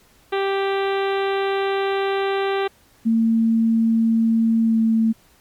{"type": "harmonic tone", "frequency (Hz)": 392, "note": "G4", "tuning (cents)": 0, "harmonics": [1, 2, 3, 4, 5, 6, 7, 8, 9, 10], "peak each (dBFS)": [-20, -26, -30, -32, -34, -36, -37, -38, -39, -40], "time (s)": [0.32, 2.68], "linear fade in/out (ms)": 10}
{"type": "tone with pitch glide", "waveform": "sine", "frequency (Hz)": [226.4, 224.1], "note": ["A3", "A3"], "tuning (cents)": [50, 32], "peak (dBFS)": -14, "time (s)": [3.05, 5.13], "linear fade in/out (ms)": 20, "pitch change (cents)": -18, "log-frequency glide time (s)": [4.65, 4.78]}
{"effects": ["pink hiss -55 dBFS RMS until 5.4 s", "MP3 96 kbps"]}